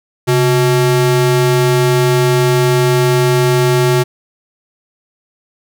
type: ring-modulated tone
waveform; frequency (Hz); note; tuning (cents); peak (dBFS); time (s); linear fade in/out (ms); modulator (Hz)
square; 250.7; B3; +26; -7; 0.27-4.04; 20; 116
effects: none